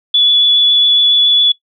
sine tone with vibrato, 3429 Hz, A7, 45 cents flat, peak -7 dBFS, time 0.14-1.52 s, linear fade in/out 5 ms, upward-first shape triangle, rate 7.2 Hz, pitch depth 10 cents each way, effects noise-tail reverb RT60 0.1 s tail -19 dB re dry

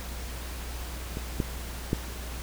clicks, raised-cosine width 3 ms, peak -21 / -13 / -11 dBFS, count 3, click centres 1.171 / 1.402 / 1.931 s, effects added 60 Hz sine -36 dBFS peak until 2.42 s + pink hiss -41 dBFS RMS until 2.42 s

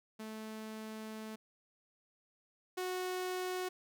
sawtooth tone pair in turn, 218.3 / 367.1 Hz, A3 / F#4, -13 / -14 cents, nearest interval major sixth, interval 899 cents, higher second, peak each -39 / -32 dBFS, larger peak second, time 0.19-1.36 / 2.77-3.69 s, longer first, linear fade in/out 10 ms, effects none

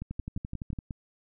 two click trains, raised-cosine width 5 ms, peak -23 / -23 dBFS, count 9 / 6, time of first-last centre 0.11-0.788 / 0.02-0.908 s, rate 11.8 / 5.63 Hz, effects none

